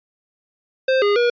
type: tone with pitch steps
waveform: square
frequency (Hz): 524 / 409.1 / 479.7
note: C5 / G#4 / A#4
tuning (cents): +2 / -26 / +50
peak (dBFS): -15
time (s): 0.88-1.3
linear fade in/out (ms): 5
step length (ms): 140
effects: resampled to 11025 Hz